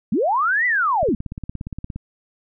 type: linear two-way sweep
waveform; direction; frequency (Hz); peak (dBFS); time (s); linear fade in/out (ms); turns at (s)
sine; up then down; 168.6 to 2017 to 168.6; -16; 0.12-1.15; 5; 0.66
type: click train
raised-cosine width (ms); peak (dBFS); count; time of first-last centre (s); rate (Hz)
5; -17; 17; 1.03-1.96; 17.2
effects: none